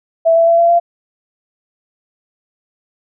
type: tone with pitch steps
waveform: sine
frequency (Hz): 659.3 / 666.2 / 673.2 / 680.2 / 687.3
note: E5 / E5 / E5 / F5 / F5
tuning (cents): 0 / +18 / +36 / -46 / -28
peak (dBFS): -7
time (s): 0.25-0.8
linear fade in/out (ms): 20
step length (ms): 110
effects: none